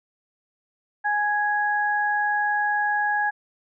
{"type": "tone pair together", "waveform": "sine", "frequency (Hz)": [832, 1661.2], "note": ["G#5", "G#6"], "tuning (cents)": [3, 0], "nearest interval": "octave", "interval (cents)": 1197, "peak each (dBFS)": -23, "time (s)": [1.04, 3.31], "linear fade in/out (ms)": 20, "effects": []}